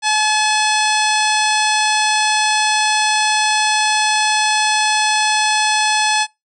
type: harmonic tone with a mistuned harmonic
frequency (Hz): 857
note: A5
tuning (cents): -46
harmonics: 1 / 2 / 3 / 4 / 5 / 6 / 7 / 9 / 10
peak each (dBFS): -17 / -20 / -22 / -23 / -24 / -25 / -25 / -27 / -27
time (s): 0.02-6.27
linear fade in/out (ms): 50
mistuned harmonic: 10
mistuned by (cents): +32
effects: noise-tail reverb RT60 0.2 s tail -24 dB re dry